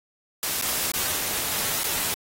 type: noise with dropouts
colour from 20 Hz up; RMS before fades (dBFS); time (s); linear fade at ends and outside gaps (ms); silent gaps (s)
white; -26; 0.43-2.14; 0; 0.613-0.623 / 0.917-0.938 / 1.834-1.842
effects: AAC 48 kbps